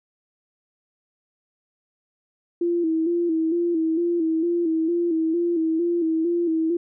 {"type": "tone with vibrato", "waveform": "sine", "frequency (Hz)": 333.2, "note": "E4", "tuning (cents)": 19, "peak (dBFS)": -19, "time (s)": [2.61, 6.77], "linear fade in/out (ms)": 5, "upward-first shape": "square", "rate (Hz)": 2.2, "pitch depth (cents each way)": 58, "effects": []}